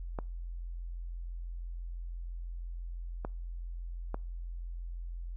clicks, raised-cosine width 1 ms, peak -22 dBFS, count 3, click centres 0.188 / 3.249 / 4.144 s, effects noise-tail reverb RT60 0.4 s tail -26 dB re dry + added 43 Hz sine -37 dBFS peak until 5.36 s

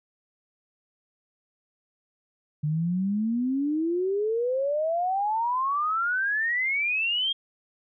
sine exponential sweep, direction up, 146.83 to 3256 Hz, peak -23 dBFS, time 2.63-7.33 s, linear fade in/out 10 ms, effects none

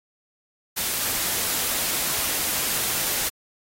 white noise, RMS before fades -25 dBFS, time 0.76-3.3 s, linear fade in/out 20 ms, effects AAC 48 kbps

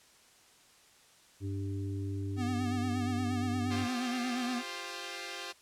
harmonic tone, 98.2 Hz, G2, 4 cents sharp, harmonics 1 / 3 / 4, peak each -34 / -40 / -46 dBFS, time 1.4-3.88 s, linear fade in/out 50 ms
square tone with vibrato, 246.9 Hz, B3, in tune, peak -33 dBFS, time 2.36-4.63 s, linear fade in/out 50 ms, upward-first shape sine, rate 8.5 Hz, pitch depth 57 cents each way
5% pulse chord, F suspended second, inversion none, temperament equal with one note detuned, 349.2 / 397.5 / 523.3 Hz, F4 / G4 / C5, 0 / +24 / 0 cents, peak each -32 dBFS, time 3.7-5.53 s, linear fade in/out 20 ms
effects white hiss -61 dBFS RMS until 5.61 s + low-pass 9000 Hz 12 dB/octave

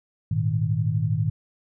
sine chord, Ab suspended second, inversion none, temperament equal with one note detuned, 104.31 / 116.54 / 155.56 Hz, Ab2 / Bb2 / Eb3, +8 / 0 / 0 cents, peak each -25 dBFS, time 0.31-1.3 s, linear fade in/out 5 ms, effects none

